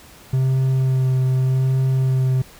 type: tone with vibrato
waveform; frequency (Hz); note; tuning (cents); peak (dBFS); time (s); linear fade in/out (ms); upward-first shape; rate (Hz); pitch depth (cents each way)
triangle; 130.81; C3; 0; -13; 0.33-2.42; 5; sine; 0.83; 15
effects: pink hiss -45 dBFS RMS until 2.59 s